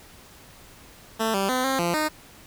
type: tone with pitch steps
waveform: 10% pulse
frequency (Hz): 222.8 / 195.3 / 255.3 / 266.4 / 172.3 / 307.8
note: A3 / G3 / C4 / C4 / F3 / D#4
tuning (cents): +22 / -6 / -42 / +31 / -23 / -19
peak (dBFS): -14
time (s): 1.19-2.09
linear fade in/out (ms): 20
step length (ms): 150
effects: pink hiss -49 dBFS RMS until 2.46 s